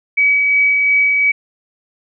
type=tone with tremolo; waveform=sine; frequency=2275 Hz; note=C#7; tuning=44 cents sharp; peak=-9 dBFS; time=0.17-1.32 s; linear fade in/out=10 ms; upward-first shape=sine; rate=2.8 Hz; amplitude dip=25%; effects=none